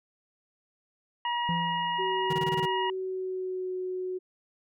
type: harmonic tone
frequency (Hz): 956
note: A#5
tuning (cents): +43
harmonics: 1 / 2 / 3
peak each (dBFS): -28 / -36 / -35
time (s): 1.25-2.9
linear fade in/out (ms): 2
type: tone with exponential decay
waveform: triangle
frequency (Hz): 170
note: F3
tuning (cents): -46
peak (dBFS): -25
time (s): 1.49-2.51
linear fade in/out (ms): 0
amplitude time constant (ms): 220
type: tone with pitch glide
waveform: sine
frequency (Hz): 378.1 to 368.8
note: F#4 to F#4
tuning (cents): +38 to -6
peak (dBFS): -30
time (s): 1.98-4.19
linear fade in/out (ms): 20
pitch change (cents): -44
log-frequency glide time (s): 2.77-3.75
type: tone bursts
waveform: square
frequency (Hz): 155.56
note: D#3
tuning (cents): 0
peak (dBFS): -30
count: 7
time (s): 2.3-2.656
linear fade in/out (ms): 5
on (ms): 32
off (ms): 22
effects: none